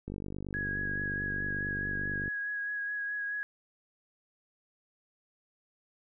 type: click train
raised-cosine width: 3 ms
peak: -26 dBFS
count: 109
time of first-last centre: 0.08-2.28 s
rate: 49.1 Hz
type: tone with vibrato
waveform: sine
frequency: 1661.2 Hz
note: G#6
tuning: in tune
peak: -32 dBFS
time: 0.54-3.43 s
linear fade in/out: 0 ms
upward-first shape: sine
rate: 4.7 Hz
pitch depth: 18 cents each way
effects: none